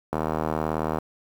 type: click train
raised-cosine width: 1 ms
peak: -11 dBFS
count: 68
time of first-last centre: 0.13-0.985 s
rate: 78.4 Hz
effects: high-pass 80 Hz 12 dB/octave + 7-bit